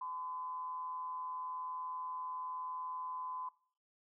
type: tone with amplitude modulation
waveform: sine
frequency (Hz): 1016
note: B5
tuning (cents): +49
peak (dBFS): -37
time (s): 0.01-3.49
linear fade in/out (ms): 5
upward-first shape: sine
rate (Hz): 161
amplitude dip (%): 45
effects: noise-tail reverb RT60 0.5 s tail -21 dB re dry